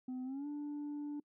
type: tone with pitch glide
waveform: sine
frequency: 254.9 to 292.8 Hz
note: C4 to D4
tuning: -45 to -5 cents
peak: -36 dBFS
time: 0.08-1.2 s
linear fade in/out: 5 ms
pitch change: +240 cents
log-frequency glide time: 0.24-0.47 s
effects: noise-tail reverb RT60 0.1 s tail -25 dB re dry + tanh soft clip ceiling -38 dBFS